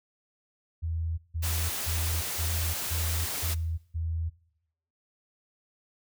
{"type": "tone bursts", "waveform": "sine", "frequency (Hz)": 82, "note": "E2", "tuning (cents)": -9, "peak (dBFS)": -28, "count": 7, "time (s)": [0.82, 4.3], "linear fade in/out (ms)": 20, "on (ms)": 360, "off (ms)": 160}
{"type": "noise", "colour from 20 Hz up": "white", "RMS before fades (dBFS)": -33, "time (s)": [1.42, 3.55], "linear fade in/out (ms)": 20}
{"effects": ["noise-tail reverb RT60 0.8 s tail -21 dB re dry"]}